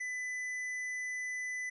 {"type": "tone with hard clipping", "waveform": "sine", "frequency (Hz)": 2000, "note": "B6", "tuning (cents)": 21, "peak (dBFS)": -37, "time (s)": [0, 1.7], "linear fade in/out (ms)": 10, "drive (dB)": 7, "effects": ["resampled to 32000 Hz"]}